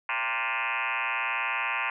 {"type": "tone with frequency modulation", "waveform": "sine", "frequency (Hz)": 1772, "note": "A6", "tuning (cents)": 12, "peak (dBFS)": -26, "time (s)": [0.09, 1.9], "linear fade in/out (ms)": 2, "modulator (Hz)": 121, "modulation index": 7.6, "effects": []}